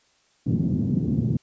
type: band-pass noise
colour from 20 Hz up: white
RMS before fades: -23 dBFS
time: 0.46-1.37 s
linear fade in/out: 5 ms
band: 100 to 230 Hz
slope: 24 dB/octave
effects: white hiss -63 dBFS RMS until 1.42 s + resampled to 16000 Hz